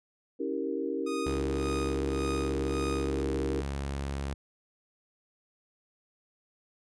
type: chord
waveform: sine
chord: C# diminished seventh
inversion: none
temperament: equal with one note detuned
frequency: 277.2 / 323.8 / 392 / 466.2 Hz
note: C#4 / E4 / G4 / Bb4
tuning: 0 / -31 / 0 / 0 cents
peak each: -35 dBFS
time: 0.39-3.62 s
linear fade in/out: 20 ms
type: tone with tremolo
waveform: sawtooth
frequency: 1241 Hz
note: D#6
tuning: 5 cents flat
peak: -32 dBFS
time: 1.06-3.22 s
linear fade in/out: 10 ms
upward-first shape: sine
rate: 1.8 Hz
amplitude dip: 90%
type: tone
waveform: sawtooth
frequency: 69.3 Hz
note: C#2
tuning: in tune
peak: -28 dBFS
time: 1.26-4.34 s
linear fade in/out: 5 ms
effects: resampled to 24000 Hz